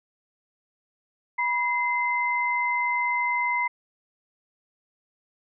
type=tone pair together; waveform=sine; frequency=975.5 / 2067 Hz; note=B5 / C7; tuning=-22 / -22 cents; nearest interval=octave + minor second; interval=1300 cents; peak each=-25 dBFS; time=1.38-3.68 s; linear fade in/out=10 ms; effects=none